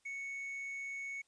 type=tone with quantisation; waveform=triangle; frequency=2216 Hz; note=C#7; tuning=1 cent flat; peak=-38 dBFS; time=0.05-1.22 s; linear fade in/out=10 ms; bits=11; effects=white hiss -75 dBFS RMS until 1.27 s + resampled to 22050 Hz